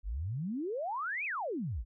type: exponential two-way sweep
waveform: sine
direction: up then down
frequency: 43.39 to 2637 to 43.39 Hz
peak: -33 dBFS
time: 0.03-1.85 s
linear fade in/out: 50 ms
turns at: 1.25 s
effects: none